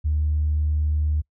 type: tone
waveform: sine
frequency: 75.7 Hz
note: D#2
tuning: 47 cents flat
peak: -18 dBFS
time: 0.04-1.22 s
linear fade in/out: 20 ms
effects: noise-tail reverb RT60 0.1 s tail -26 dB re dry + tanh soft clip ceiling -14 dBFS